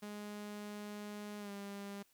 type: tone with pitch glide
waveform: sawtooth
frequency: 207.7 to 200.5 Hz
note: G#3 to G3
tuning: 0 to +39 cents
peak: -40 dBFS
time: 0.02-2.03 s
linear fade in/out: 10 ms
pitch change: -61 cents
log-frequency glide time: 1.39-1.51 s
effects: white hiss -72 dBFS RMS until 2.13 s